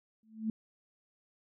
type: tone with exponential growth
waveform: sine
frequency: 220 Hz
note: A3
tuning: in tune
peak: -27 dBFS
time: 0.23-0.5 s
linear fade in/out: 2 ms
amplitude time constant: 57 ms
effects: none